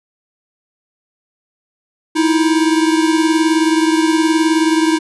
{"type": "beating tone pair", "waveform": "square", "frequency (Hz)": [316.8, 335.8], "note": ["D#4", "E4"], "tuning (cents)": [31, 32], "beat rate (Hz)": 19, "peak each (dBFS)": [-13, -18], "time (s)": [2.15, 4.99], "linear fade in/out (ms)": 20, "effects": ["resampled to 24000 Hz"]}